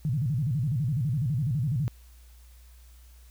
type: tone with vibrato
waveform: sine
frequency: 134.4 Hz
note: C3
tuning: 47 cents sharp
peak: -24 dBFS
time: 0.05-1.88 s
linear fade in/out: 0 ms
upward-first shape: square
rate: 12 Hz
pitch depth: 230 cents each way
effects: added 60 Hz sine -49 dBFS peak until 3.3 s + white hiss -61 dBFS RMS until 3.3 s